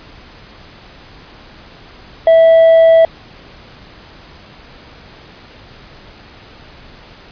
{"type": "tone with hard clipping", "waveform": "sine", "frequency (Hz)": 655, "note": "E5", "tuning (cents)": -11, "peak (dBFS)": -5, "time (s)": [2.27, 3.05], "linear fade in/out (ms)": 2, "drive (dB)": 2, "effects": ["pink hiss -39 dBFS RMS until 7.31 s", "resampled to 11025 Hz"]}